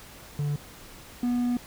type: tone pair in turn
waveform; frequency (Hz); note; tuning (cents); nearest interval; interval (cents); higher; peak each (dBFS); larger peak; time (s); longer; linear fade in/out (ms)
triangle; 145.8 / 243.8; D3 / B3; -12 / -22; major sixth; 890; second; -23 / -21; second; 0.39-0.56 / 1.23-1.57; second; 2
effects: pink hiss -47 dBFS RMS until 1.66 s